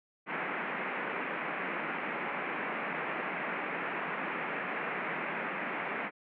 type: band-pass noise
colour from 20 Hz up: white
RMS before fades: -36 dBFS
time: 0.26-6.11 s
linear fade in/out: 50 ms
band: 160 to 2400 Hz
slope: 48 dB/octave
effects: none